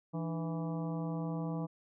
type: harmonic tone with a mistuned harmonic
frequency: 164.81 Hz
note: E3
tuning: in tune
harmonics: 1 / 2 / 3 / 4 / 5 / 6 / 7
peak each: -35 / -41 / -45 / -47 / -49 / -51 / -52 dBFS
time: 0.13-1.67 s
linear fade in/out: 20 ms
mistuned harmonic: 2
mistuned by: -140 cents
effects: none